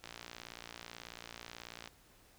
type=click train; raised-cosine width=0.2 ms; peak=-28 dBFS; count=108; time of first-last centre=0.04-1.875 s; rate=58.3 Hz; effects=pink hiss -64 dBFS RMS until 2.38 s